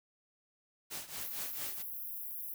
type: noise with tremolo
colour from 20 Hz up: white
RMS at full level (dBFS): -40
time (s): 0.9-1.83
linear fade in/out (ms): 20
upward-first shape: triangle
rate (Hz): 4.4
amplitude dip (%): 85
type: high-pass noise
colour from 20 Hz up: white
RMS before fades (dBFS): -42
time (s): 1.21-2.54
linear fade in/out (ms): 2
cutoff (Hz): 11000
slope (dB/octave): 96
effects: none